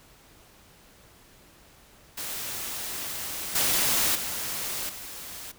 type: noise with level steps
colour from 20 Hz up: white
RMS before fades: -34 / -24 / -32 / -40 dBFS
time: 2.17-5.52 s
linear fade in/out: 10 ms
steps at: 3.55 / 4.15 / 4.89 s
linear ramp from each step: 5 ms
effects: pink hiss -55 dBFS RMS until 5.58 s